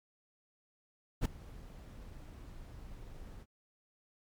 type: noise with ADSR envelope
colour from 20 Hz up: brown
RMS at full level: -25 dBFS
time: 1.21-3.46 s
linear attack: 44 ms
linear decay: 5 ms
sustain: -24 dB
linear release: 49 ms
effects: MP3 96 kbps